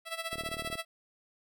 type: tone with tremolo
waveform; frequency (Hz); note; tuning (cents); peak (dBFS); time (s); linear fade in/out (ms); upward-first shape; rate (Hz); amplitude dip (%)
10% pulse; 659.3; E5; 0; -24; 0.05-0.85; 50; sine; 15; 80
type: click train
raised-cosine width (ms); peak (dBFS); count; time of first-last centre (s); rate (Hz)
2; -30; 17; 0.33-0.754; 37.7
effects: none